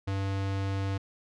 square tone, 97.6 Hz, G2, 7 cents flat, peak -29 dBFS, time 0.07-0.98 s, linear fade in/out 10 ms, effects low-pass 5000 Hz 12 dB/octave

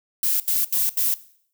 violet noise bursts, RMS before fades -21 dBFS, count 4, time 0.23-1.141 s, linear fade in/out 2 ms, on 170 ms, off 77 ms, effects noise-tail reverb RT60 0.6 s tail -18 dB re dry

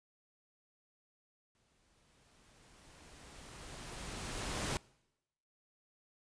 pink noise with exponential growth, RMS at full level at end -36 dBFS, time 1.55-4.77 s, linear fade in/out 0 ms, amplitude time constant 700 ms, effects noise-tail reverb RT60 0.9 s tail -24 dB re dry + resampled to 22050 Hz

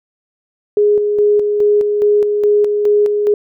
sine tone with tremolo, 415.3 Hz, G#4, in tune, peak -8 dBFS, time 0.77-3.34 s, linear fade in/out 2 ms, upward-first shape square, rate 2.4 Hz, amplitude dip 40%, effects none

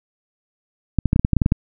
clicks, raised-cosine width 5 ms, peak -3 dBFS, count 11, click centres 0.987 / 1.057 / 1.131 / 1.161 / 1.195 / 1.249 / 1.333 / 1.367 / 1.418 / 1.461 / 1.521 s, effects none

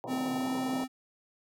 white band-pass noise, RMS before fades -39 dBFS, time 0.04-0.84 s, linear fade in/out 0 ms, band 110 to 1000 Hz, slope 96 dB/octave
square tone with pitch glide, 258.1 to 259.9 Hz, C4 to C4, -23 to -11 cents, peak -31 dBFS, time 0.07-0.88 s, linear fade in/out 50 ms, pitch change +12 cents, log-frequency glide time 0.38-0.5 s
effects none

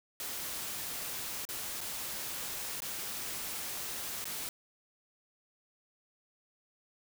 white noise with dropouts, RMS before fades -39 dBFS, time 0.2-4.49 s, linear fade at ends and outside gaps 1 ms, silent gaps 1.452-1.489 / 1.807-1.812 / 2.804-2.82 / 4.243-4.254 s, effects none

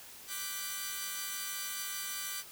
5% pulse chord, G major seventh, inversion second, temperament equal, 1174.7 / 1480 / 1568 / 1975.5 Hz, D6 / F#6 / G6 / B6, 0 / 0 / 0 / 0 cents, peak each -30 / -32 / -32 / -32 dBFS, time 0.27-2.44 s, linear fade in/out 50 ms, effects white hiss -51 dBFS RMS until 2.51 s

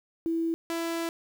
sine / sawtooth tone pair in turn, 330 / 333.3 Hz, E4 / E4, +2 / +19 cents, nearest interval unison, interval 17 cents, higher second, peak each -25 / -25 dBFS, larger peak neither, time 0.26-0.54 / 0.7-1.09 s, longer second, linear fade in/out 0 ms, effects 9-bit

